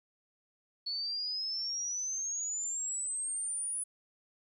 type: exponential sweep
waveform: sine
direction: up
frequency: 4400 to 9956 Hz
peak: -33 dBFS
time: 0.86-3.84 s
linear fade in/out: 10 ms
effects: 12-bit